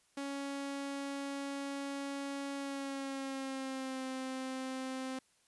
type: tone with pitch glide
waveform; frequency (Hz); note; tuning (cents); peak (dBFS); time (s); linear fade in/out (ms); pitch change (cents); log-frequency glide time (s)
sawtooth; 278.5 to 261.4; C#4 to C4; +8 to -1; -34; 0.17-5.19; 5; -109; 2.56-4.04
effects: white hiss -71 dBFS RMS until 5.47 s + resampled to 24000 Hz